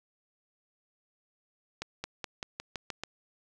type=accelerating click train; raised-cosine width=0.2 ms; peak=-18 dBFS; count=8; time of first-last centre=1.82-3.036 s; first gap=220 ms; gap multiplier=0.92; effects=none